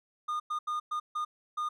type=tone bursts at uneven times; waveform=triangle; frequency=1220 Hz; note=D#6; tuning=34 cents flat; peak=-28 dBFS; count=6; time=0.28-0.4 / 0.5-0.59 / 0.67-0.8 / 0.91-1 / 1.15-1.25 / 1.57-1.69 s; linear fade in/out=10 ms; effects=none